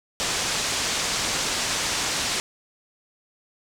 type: low-pass noise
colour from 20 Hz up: white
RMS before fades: -26 dBFS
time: 0.2-2.4 s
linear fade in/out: 0 ms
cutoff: 7500 Hz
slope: 24 dB/octave
effects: none